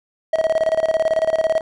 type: tone with tremolo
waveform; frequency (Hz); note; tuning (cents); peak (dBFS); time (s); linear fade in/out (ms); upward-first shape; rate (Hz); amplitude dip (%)
triangle; 641; E5; -49; -11; 0.33-1.61; 5; square; 18; 80
effects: resampled to 24000 Hz